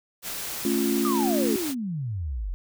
white noise, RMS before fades -33 dBFS, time 0.22-1.75 s, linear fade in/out 50 ms
sine chord, A augmented, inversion none, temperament equal, 220 / 277.2 / 349.2 Hz, A3 / C#4 / E#4, 0 / 0 / 0 cents, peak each -26 dBFS, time 0.65-1.56 s, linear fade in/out 2 ms
sine exponential sweep, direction down, 1252 to 41.2 Hz, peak -27 dBFS, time 1.05-2.54 s, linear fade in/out 0 ms
effects none

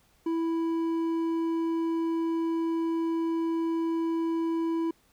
triangle tone with hard clipping, 329.6 Hz, E4, in tune, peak -27 dBFS, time 0.26-4.91 s, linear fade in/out 5 ms, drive 9 dB, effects pink hiss -65 dBFS RMS until 5.12 s

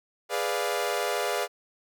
sawtooth chord, G# diminished seventh, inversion none, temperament equal, 415.3 / 493.9 / 587.3 / 698.5 Hz, G#4 / B4 / D5 / F5, 0 / 0 / 0 / 0 cents, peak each -28 dBFS, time 0.29-1.48 s, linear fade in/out 50 ms, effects none

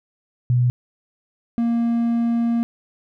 sine / triangle tone pair in turn, 123.2 / 233.6 Hz, B2 / A#3, -4 / +4 cents, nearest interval major seventh, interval 1108 cents, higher second, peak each -14 / -15 dBFS, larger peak first, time 0.5-0.7 / 1.58-2.63 s, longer second, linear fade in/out 0 ms, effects none

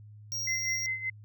square tone, 5630 Hz, F8, 13 cents sharp, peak -32 dBFS, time 0.32-0.86 s, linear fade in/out 0 ms
sine tone with tremolo, 2059 Hz, C7, 28 cents flat, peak -28 dBFS, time 0.47-1.1 s, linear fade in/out 5 ms, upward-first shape sine, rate 5.2 Hz, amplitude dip 70%
effects added 105 Hz sine -47 dBFS peak until 1.24 s

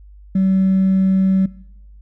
triangle tone with hard clipping, 190.5 Hz, G3, 49 cents flat, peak -12 dBFS, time 0.35-1.46 s, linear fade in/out 5 ms, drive 2 dB, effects noise-tail reverb RT60 0.9 s tail -21 dB re dry + added 50 Hz sine -39 dBFS peak until 2.01 s

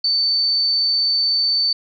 sine tone, 4538 Hz, C#8, 40 cents sharp, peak -15 dBFS, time 0.04-1.73 s, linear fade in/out 5 ms, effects none

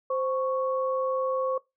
sine tone pair together, 521.4 / 1108.7 Hz, C5 / C#6, -6 / 0 cents, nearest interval octave + minor second, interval 1306 cents, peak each -26 / -30 dBFS, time 0.1-1.58 s, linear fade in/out 5 ms, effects noise-tail reverb RT60 0.2 s tail -21 dB re dry

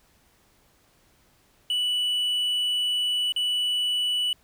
triangle tone with dropouts, 2960 Hz, F#7, in tune, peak -21 dBFS, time 1.7-4.33 s, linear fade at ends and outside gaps 2 ms, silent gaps 3.322-3.362 s, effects pink hiss -62 dBFS RMS until 4.43 s

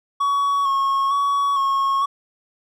triangle tone with vibrato, 1108.7 Hz, C#6, in tune, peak -15 dBFS, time 0.2-2.06 s, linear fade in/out 10 ms, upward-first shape square, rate 1.1 Hz, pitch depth 25 cents each way, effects none

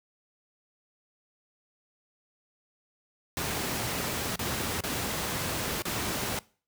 pink noise with dropouts, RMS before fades -31 dBFS, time 3.37-6.39 s, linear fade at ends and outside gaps 1 ms, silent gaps 4.358-4.392 / 4.806-4.837 / 5.821-5.853 s, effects noise-tail reverb RT60 0.4 s tail -22 dB re dry + high-pass 80 Hz 12 dB/octave

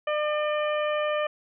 harmonic tone, 601 Hz, D5, 40 cents sharp, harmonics 1 / 2 / 3 / 4 / 5, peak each -25 / -31 / -35 / -37 / -39 dBFS, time 0.07-1.27 s, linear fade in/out 5 ms, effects none

